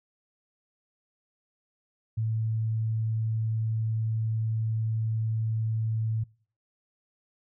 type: tone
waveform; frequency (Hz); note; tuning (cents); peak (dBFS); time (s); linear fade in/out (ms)
sine; 111.1; A2; +17; -25; 2.17-6.24; 10
effects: noise-tail reverb RT60 0.5 s tail -26 dB re dry